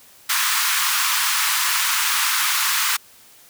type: high-pass noise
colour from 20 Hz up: pink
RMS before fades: -20 dBFS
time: 0.29-2.97 s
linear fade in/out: 10 ms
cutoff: 1000 Hz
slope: 48 dB/octave
effects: white hiss -49 dBFS RMS until 3.49 s